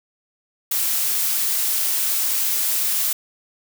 blue noise, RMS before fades -21 dBFS, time 0.71-3.13 s, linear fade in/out 5 ms, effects none

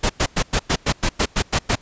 pink noise bursts, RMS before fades -18 dBFS, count 11, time 0.03-1.756 s, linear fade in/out 10 ms, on 66 ms, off 100 ms, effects pink hiss -50 dBFS RMS until 1.81 s + resampled to 16000 Hz

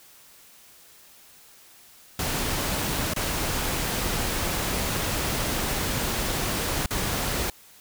pink noise with dropouts, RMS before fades -27 dBFS, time 2.19-7.5 s, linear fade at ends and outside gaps 2 ms, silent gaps 3.136-3.162 / 6.86-6.907 s, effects white hiss -52 dBFS RMS until 7.8 s

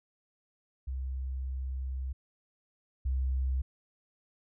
sine tone pair in turn, 65.41 / 65.41 Hz, C2 / C2, 0 / 0 cents, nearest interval unison, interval 0 cents, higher neither, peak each -32 / -26 dBFS, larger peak second, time 0.87-2.13 / 3.05-3.62 s, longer first, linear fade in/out 10 ms, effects tanh soft clip ceiling -23 dBFS

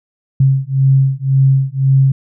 sine beating tone pair, 133.9 / 135.8 Hz, C3 / C#3, +40 / -35 cents, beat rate 1.9 Hz, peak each -12 dBFS, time 0.4-2.12 s, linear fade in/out 5 ms, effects none

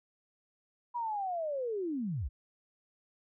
sine linear sweep, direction down, 979 to 46.77 Hz, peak -32 dBFS, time 0.94-2.29 s, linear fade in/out 20 ms, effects none

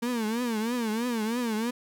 35% pulse tone with vibrato, 230.1 Hz, A#3, 22 cents flat, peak -25 dBFS, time 0.02-1.71 s, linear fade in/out 10 ms, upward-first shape triangle, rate 3.1 Hz, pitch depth 160 cents each way, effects none

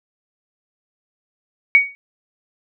sine tone with exponential decay, 2244 Hz, C#7, 21 cents sharp, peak -4 dBFS, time 1.75-1.95 s, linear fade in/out 0 ms, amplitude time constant 43 ms, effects none

